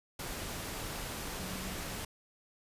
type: tone in noise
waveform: sine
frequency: 186.9 Hz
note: F#3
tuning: 18 cents sharp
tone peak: -43 dBFS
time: 1.39-1.74 s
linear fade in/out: 5 ms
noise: pink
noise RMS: -40 dBFS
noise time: 0.19-2.05 s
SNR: -6 dB
effects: resampled to 32000 Hz